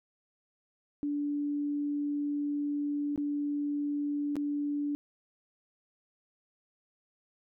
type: tone with dropouts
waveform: sine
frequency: 290.4 Hz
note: D4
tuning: 19 cents flat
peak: -29 dBFS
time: 1.03-4.95 s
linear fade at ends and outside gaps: 0 ms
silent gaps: 3.16-3.177 / 4.356-4.366 s
effects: none